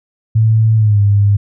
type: tone with pitch glide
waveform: sine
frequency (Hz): 110.8 to 101.6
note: A2 to G#2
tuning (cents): +13 to -38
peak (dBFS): -7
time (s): 0.35-1.37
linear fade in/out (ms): 10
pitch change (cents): -151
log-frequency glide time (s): 0.76-1
effects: none